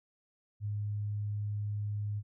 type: tone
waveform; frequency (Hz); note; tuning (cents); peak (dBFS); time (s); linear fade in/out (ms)
sine; 103.83; G#2; 0; -32; 0.6-2.23; 50
effects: none